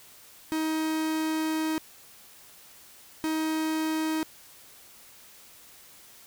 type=tone bursts at uneven times; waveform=45% pulse; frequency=315.5 Hz; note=D#4; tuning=24 cents sharp; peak=-26 dBFS; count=2; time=0.52-1.78 / 3.24-4.23 s; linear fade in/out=0 ms; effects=white hiss -52 dBFS RMS until 6.26 s